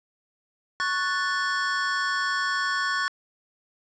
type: chord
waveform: square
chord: F# minor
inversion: second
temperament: equal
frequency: 1108.7 / 1480 / 1760 Hz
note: C#6 / F#6 / A6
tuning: 0 / 0 / 0 cents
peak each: -29 dBFS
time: 0.8-3.08 s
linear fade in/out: 0 ms
effects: resampled to 16000 Hz + 8-bit